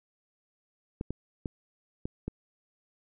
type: clicks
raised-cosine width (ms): 3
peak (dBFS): -20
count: 5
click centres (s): 1.011 / 1.106 / 1.458 / 2.055 / 2.28
effects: none